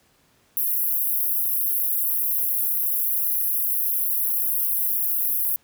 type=high-pass noise; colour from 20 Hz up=pink; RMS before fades=-23 dBFS; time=0.57-5.56 s; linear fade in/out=0 ms; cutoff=11000 Hz; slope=96 dB/octave; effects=pink hiss -61 dBFS RMS until 5.63 s + high-pass 60 Hz 12 dB/octave